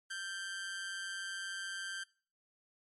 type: tone with amplitude modulation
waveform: sawtooth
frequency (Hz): 1568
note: G6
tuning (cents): 0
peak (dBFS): -33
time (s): 0.1-2.04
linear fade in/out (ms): 10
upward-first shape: sine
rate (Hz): 187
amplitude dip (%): 55
effects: noise-tail reverb RT60 0.4 s tail -22 dB re dry + MP3 48 kbps